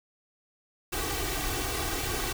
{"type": "noise with comb filter", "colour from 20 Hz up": "pink", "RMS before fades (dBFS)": -31, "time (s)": [0.92, 2.33], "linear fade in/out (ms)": 10, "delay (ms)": 2.6, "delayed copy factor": 0.9, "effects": []}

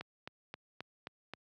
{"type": "click train", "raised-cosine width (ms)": 0.3, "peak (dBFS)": -26, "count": 6, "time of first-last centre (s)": [0.01, 1.336], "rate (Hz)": 3.77, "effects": ["high-pass 100 Hz 12 dB/octave"]}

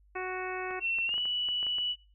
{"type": "harmonic tone", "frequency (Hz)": 370, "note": "F#4", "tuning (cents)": 0, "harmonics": [1, 2, 3, 4, 5, 6, 7], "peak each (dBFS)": [-36, -39, -41, -42, -43, -44, -44], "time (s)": [0.15, 0.8], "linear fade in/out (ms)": 10}
{"type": "clicks", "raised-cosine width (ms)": 0.5, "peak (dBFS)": -31, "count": 10, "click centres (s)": [0.709, 0.986, 1.092, 1.141, 1.18, 1.255, 1.487, 1.629, 1.667, 1.784]}
{"type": "tone with pitch glide", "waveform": "sine", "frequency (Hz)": [2707, 2952], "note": ["E7", "F#7"], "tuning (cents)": [45, -5], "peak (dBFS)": -28, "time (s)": [0.8, 1.96], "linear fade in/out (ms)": 50, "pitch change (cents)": 150, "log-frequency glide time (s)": [1.06, 1.17]}
{"effects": ["noise-tail reverb RT60 0.3 s tail -19 dB re dry", "added 50 Hz sine -59 dBFS peak until 2.14 s"]}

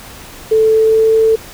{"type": "tone with pitch glide", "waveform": "sine", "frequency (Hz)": [440, 444.3], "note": ["A4", "A4"], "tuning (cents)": [0, 17], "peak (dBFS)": -7, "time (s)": [0.51, 1.36], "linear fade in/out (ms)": 10, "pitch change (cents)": 17, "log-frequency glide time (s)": [0.7, 1.17], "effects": ["pink hiss -34 dBFS RMS until 1.53 s"]}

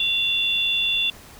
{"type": "tone pair together", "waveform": "sine", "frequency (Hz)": [2758, 3475], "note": ["F7", "A7"], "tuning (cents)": [-22, -22], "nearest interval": "major third", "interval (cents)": 400, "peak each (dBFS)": [-23, -21], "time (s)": [0, 1.1], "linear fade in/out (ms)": 2, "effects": ["pink hiss -45 dBFS RMS until 1.39 s"]}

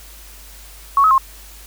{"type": "tone with pitch steps", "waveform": "sine", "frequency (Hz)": [1112, 1279, 1067], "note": ["C#6", "D#6", "C6"], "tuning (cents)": [5, 47, 34], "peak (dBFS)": -9, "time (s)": [0.97, 1.18], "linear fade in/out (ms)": 2, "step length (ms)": 70, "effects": ["added 50 Hz sine -40 dBFS peak until 1.66 s", "white hiss -42 dBFS RMS until 1.66 s"]}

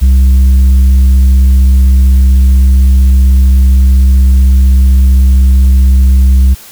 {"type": "tone with tanh clipping", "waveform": "sine", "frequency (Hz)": 65.41, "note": "C2", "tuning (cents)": 0, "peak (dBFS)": -3, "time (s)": [0.01, 6.55], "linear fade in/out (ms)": 20, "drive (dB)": 4, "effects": ["white hiss -33 dBFS RMS until 6.71 s"]}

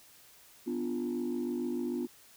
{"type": "chord", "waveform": "sine", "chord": "B diminished", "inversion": "none", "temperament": "equal", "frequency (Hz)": [246.9, 293.7, 349.2], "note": ["B3", "D4", "F4"], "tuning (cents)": [0, 0, 0], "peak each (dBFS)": [-33, -37, -34], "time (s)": [0.66, 2.07], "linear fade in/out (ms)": 20, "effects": ["tanh soft clip ceiling -26 dBFS", "white hiss -58 dBFS RMS until 2.36 s"]}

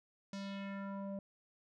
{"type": "tone with low-pass filter sweep", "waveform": "square", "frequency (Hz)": 197.3, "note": "G3", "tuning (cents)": 11, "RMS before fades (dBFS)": -43, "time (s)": [0.33, 1.19], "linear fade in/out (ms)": 2, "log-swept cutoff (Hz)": [5900, 550], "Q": 2.1, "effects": []}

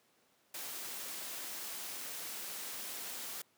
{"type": "noise", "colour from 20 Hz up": "white", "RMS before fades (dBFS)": -43, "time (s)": [0.54, 3.42], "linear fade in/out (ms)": 5, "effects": ["pink hiss -71 dBFS RMS until 3.57 s", "high-pass 200 Hz 12 dB/octave"]}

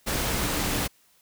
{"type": "tone in noise", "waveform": "sine", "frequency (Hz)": 292.5, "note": "D4", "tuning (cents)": -7, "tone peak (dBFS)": -35, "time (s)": [0.43, 0.85], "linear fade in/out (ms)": 20, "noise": "pink", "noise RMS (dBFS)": -27, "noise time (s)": [0.06, 0.88], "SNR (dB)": -11, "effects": ["white hiss -62 dBFS RMS until 1.21 s"]}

